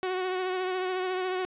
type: tone with vibrato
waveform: sawtooth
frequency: 370 Hz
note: F#4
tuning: in tune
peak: -24 dBFS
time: 0.03-1.45 s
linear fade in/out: 0 ms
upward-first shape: triangle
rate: 14 Hz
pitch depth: 33 cents each way
effects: resampled to 8000 Hz + 11-bit